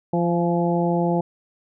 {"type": "harmonic tone with a mistuned harmonic", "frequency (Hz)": 172.5, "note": "F3", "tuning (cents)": -21, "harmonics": [1, 2, 3, 4, 5], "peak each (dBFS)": [-21, -24, -26, -27, -28], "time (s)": [0.13, 1.21], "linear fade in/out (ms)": 5, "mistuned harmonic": 5, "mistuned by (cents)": -23, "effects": []}